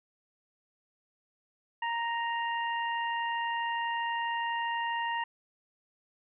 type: harmonic tone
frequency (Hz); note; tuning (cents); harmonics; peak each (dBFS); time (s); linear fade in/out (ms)
932.3; A#5; 0; 1 / 2 / 3; -31 / -35 / -40; 1.82-5.24; 5
effects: none